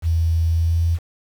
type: tone with pitch glide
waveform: sine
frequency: 82.41 to 83.75 Hz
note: E2 to E2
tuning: 0 to +28 cents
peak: -15 dBFS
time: 0.02-0.99 s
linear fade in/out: 50 ms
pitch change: +28 cents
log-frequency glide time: 0.48-0.83 s
effects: 7-bit